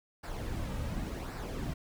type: noise with flanger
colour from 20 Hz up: brown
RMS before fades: -37 dBFS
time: 0.23-1.74 s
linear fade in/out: 10 ms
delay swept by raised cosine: 0.3 to 2.9 ms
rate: 0.9 Hz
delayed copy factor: -0.55
effects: none